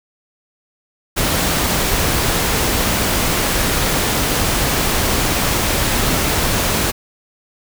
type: noise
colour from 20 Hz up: pink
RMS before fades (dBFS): -17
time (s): 1.16-6.92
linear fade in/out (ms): 20
effects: none